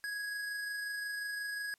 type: tone with amplitude modulation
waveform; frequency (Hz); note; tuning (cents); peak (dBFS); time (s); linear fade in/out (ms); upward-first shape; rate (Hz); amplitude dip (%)
square; 1661.2; G#6; 0; -36; 0.04-1.74; 0; sine; 25.6; 25
effects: white hiss -73 dBFS RMS until 1.78 s + low-pass 12000 Hz 12 dB/octave